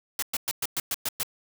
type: noise bursts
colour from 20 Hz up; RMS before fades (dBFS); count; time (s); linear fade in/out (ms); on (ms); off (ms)
white; -28; 8; 0.19-1.232; 2; 34; 110
effects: none